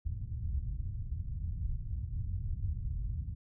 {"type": "low-pass noise", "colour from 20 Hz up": "white", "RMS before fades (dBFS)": -36, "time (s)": [0.05, 3.35], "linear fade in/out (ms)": 10, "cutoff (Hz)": 100, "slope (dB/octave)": 24, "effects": []}